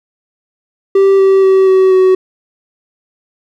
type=tone with pitch steps; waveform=triangle; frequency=390.3 / 386.3 / 382.3 / 378.3 / 374.4 Hz; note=G4 / G4 / G4 / F#4 / F#4; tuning=-8 / -25 / -43 / +38 / +20 cents; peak=-3 dBFS; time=0.95-2.15 s; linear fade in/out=5 ms; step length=240 ms; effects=none

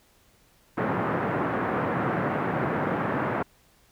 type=band-pass noise; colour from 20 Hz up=pink; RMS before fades=-27 dBFS; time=0.77-3.43 s; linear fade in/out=10 ms; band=130 to 1700 Hz; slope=24 dB/octave; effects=pink hiss -61 dBFS RMS until 3.91 s

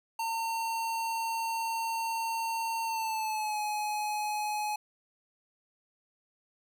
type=tone with pitch glide; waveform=square; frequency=909 to 843.2 Hz; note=A#5 to G#5; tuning=-44 to +26 cents; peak=-31 dBFS; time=0.19-4.76 s; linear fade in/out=5 ms; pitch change=-130 cents; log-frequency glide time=2.84-3.59 s; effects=none

